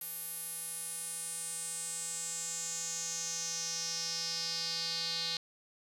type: tone with band-pass filter sweep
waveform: square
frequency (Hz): 166.4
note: E3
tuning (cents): +17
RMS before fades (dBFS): -38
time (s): 0.01-5.37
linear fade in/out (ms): 2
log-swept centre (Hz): 12000 to 4200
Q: 5.4
effects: none